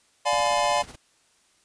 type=chord; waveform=square; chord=D diminished seventh; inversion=none; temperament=just; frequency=587.3 / 704.8 / 845.8 / 1014.9 Hz; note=D5 / F5 / Ab5 / Cb6; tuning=0 / +16 / +31 / +47 cents; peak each=-27 dBFS; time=0.25-0.83 s; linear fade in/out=20 ms
type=noise with tremolo; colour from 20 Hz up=pink; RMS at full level=-41 dBFS; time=0.32-0.96 s; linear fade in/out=10 ms; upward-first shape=sine; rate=16 Hz; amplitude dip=65%
effects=white hiss -63 dBFS RMS until 1.64 s + resampled to 22050 Hz